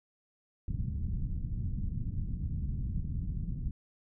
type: low-pass noise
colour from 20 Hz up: pink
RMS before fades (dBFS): -34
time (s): 0.68-3.71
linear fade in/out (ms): 2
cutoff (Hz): 180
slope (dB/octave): 24
effects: none